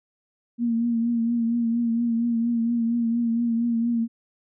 sine tone with vibrato, 233.1 Hz, A#3, in tune, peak -20 dBFS, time 0.58-4.08 s, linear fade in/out 50 ms, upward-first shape triangle, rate 4.3 Hz, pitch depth 46 cents each way, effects none

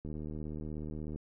click train, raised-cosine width 3 ms, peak -29 dBFS, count 86, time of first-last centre 0.05-1.16 s, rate 76.6 Hz, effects none

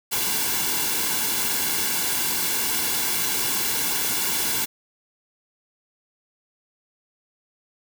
white noise with comb filter, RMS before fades -24 dBFS, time 0.11-4.66 s, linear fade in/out 20 ms, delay 1.6 ms, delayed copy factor -0.65, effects none

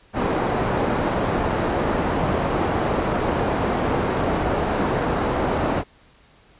white low-pass noise, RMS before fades -22 dBFS, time 0.13-5.84 s, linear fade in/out 50 ms, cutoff 760 Hz, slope 12 dB/octave, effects pink hiss -54 dBFS RMS until 6.59 s + resampled to 8000 Hz

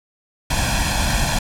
pink noise with comb filter, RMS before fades -19 dBFS, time 0.5-1.39 s, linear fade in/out 5 ms, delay 1.2 ms, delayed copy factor +0.85, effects low-pass 10000 Hz 12 dB/octave

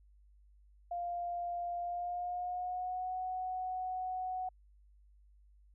sine tone with pitch glide, 699 to 740.6 Hz, F5 to F#5, +1 to +1 cents, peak -35 dBFS, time 0.91-4.49 s, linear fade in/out 5 ms, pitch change +100 cents, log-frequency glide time 1.81-3.15 s, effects added 50 Hz sine -60 dBFS peak until 5.74 s

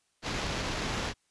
pink noise with sample-and-hold, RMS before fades -33 dBFS, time 0.22-1.14 s, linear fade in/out 50 ms, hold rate 8820 Hz, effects white hiss -73 dBFS RMS until 1.3 s + resampled to 22050 Hz

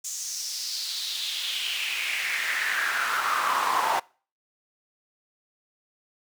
brown noise with high-pass filter sweep, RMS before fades -28 dBFS, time 0.04-4 s, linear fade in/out 10 ms, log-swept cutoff 6800 to 880 Hz, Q 4.1, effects noise-tail reverb RT60 0.4 s tail -24 dB re dry

